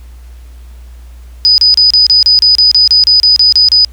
sine tone bursts, 4978 Hz, D#8, in tune, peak -3 dBFS, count 15, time 1.45-3.848 s, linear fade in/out 0 ms, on 130 ms, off 32 ms, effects added 60 Hz sine -29 dBFS peak until 3.92 s + pink hiss -47 dBFS RMS until 3.92 s

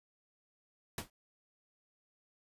pink noise with exponential decay, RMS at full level -34 dBFS, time 0.98-1.1 s, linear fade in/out 2 ms, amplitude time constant 25 ms, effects resampled to 32000 Hz

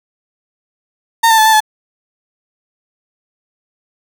35% pulse tone with pitch steps, 915 / 891 / 869 / 882 / 862 Hz, A#5 / A5 / A5 / A5 / A5, -32 / +22 / -22 / +4 / -36 cents, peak -5 dBFS, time 1.23-1.605 s, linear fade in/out 10 ms, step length 75 ms, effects none

